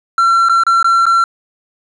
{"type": "tone with dropouts", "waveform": "triangle", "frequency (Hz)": 1358, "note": "F6", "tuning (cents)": -49, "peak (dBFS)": -6, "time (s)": [0.18, 1.24], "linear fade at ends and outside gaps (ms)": 2, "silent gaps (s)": [[0.487, 0.495], [0.636, 0.666], [0.828, 0.844], [1.056, 1.065]], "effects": ["resampled to 24000 Hz"]}